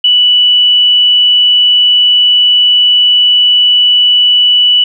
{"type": "tone", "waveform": "sine", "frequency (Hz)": 2960, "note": "F#7", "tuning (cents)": 0, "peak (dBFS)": -4, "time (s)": [0.04, 4.84], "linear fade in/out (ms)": 5, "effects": []}